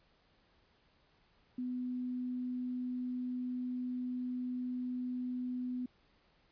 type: tone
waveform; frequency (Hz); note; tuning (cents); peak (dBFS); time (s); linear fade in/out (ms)
sine; 250; B3; +21; -35; 1.58-5.86; 5
effects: pink hiss -70 dBFS RMS until 6.51 s + resampled to 11025 Hz